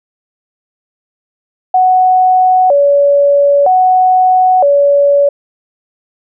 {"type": "tone with vibrato", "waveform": "sine", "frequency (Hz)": 649, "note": "E5", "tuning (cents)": -27, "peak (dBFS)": -5, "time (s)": [1.74, 5.29], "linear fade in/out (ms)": 5, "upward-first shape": "square", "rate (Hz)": 0.52, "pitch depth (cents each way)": 230, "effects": []}